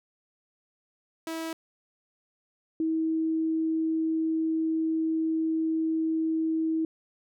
sawtooth / sine tone pair in turn, 325.1 / 321 Hz, E4 / E4, -24 / -46 cents, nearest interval unison, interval 22 cents, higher first, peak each -28 / -24 dBFS, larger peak second, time 1.27-1.53 / 2.8-6.85 s, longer second, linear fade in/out 2 ms, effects none

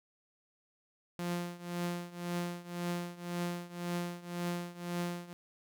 sawtooth tone with tremolo, 174.61 Hz, F3, in tune, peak -28 dBFS, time 1.19-5.33 s, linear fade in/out 0 ms, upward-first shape triangle, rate 1.9 Hz, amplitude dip 90%, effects none

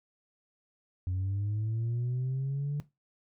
sine linear sweep, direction up, 90 to 146.83 Hz, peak -27 dBFS, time 1.07-2.8 s, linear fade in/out 0 ms, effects noise-tail reverb RT60 0.2 s tail -17 dB re dry + tanh soft clip ceiling -27 dBFS

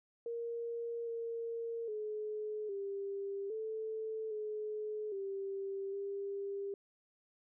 sine tone with pitch steps, 467.2 / 461.8 / 425.9 / 396.6 / 439.2 / 426 / 391.6 / 398.1 Hz, A#4 / A#4 / G#4 / G4 / A4 / G#4 / G4 / G4, +4 / -16 / +44 / +20 / -3 / +44 / -2 / +27 cents, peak -37 dBFS, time 0.26-6.74 s, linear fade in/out 2 ms, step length 810 ms, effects none

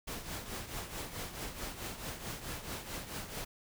pink noise with tremolo, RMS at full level -39 dBFS, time 0.07-3.45 s, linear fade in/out 10 ms, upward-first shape triangle, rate 4.6 Hz, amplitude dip 70%, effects none

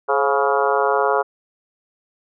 harmonic tone with a mistuned harmonic, 140.5 Hz, C#3, 24 cents sharp, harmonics 3 / 4 / 5 / 6 / 7 / 8 / 9 / 10, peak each -21 / -22 / -23 / -24 / -24 / -25 / -26 / -26 dBFS, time 0.08-1.23 s, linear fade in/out 20 ms, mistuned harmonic 4, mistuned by -66 cents, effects none

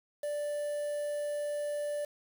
triangle tone with quantisation, 587.3 Hz, D5, in tune, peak -30 dBFS, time 0.23-2.05 s, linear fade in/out 5 ms, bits 8, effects none

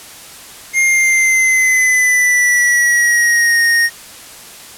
square tone with pitch glide, 2123 to 1858.9 Hz, C7 to A#6, +25 to -5 cents, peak -10 dBFS, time 0.73-3.9 s, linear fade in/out 50 ms, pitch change -230 cents, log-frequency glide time 0.84-3.6 s, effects white hiss -35 dBFS RMS until 4.77 s + low-pass 12000 Hz 12 dB/octave

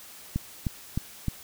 click train, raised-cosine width 5 ms, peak -14 dBFS, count 4, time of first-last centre 0.36-1.283 s, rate 3.25 Hz, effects white hiss -47 dBFS RMS until 1.43 s

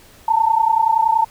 sine tone pair together, 880 / 910.5 Hz, A5 / A#5, 0 / -41 cents, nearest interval minor second, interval 59 cents, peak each -16 / -15 dBFS, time 0.28-1.25 s, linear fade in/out 5 ms, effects pink hiss -47 dBFS RMS until 1.3 s

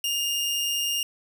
sawtooth tone, 2825 Hz, F7, 19 cents sharp, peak -21 dBFS, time 0.04-1.03 s, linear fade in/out 2 ms, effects none

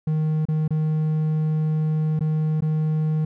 triangle tone with dropouts, 155.56 Hz, D#3, in tune, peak -17 dBFS, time 0.07-3.25 s, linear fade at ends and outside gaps 5 ms, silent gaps 0.454-0.485 / 0.679-0.706 / 2.193-2.207 / 2.607-2.621 s, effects none

